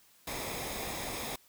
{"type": "noise with comb filter", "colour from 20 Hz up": "pink", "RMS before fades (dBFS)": -38, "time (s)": [0.27, 1.36], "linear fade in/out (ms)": 5, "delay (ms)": 0.68, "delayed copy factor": -0.55, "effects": ["white hiss -63 dBFS RMS until 1.48 s"]}